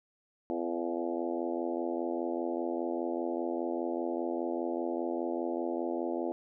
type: harmonic tone with a mistuned harmonic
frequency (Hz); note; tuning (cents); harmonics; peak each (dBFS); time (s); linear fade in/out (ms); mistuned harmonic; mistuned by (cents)
85; F2; -46; 3 / 4 / 5 / 6 / 7 / 8 / 9 / 10; -38 / -34 / -41 / -40 / -40 / -41 / -47 / -46; 0.5-6.32; 0; 8; +22
effects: none